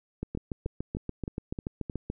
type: two click trains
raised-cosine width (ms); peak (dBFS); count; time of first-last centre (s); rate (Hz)
3; -21 / -19; 6 / 14; 0.35-1.898 / 0.23-2.101; 3.23 / 6.95
effects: none